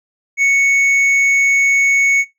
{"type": "tone with hard clipping", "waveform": "sine", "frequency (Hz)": 2216, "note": "C#7", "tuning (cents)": -1, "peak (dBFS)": -11, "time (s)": [0.37, 2.25], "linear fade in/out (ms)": 50, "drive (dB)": 4, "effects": ["noise-tail reverb RT60 0.2 s tail -20 dB re dry"]}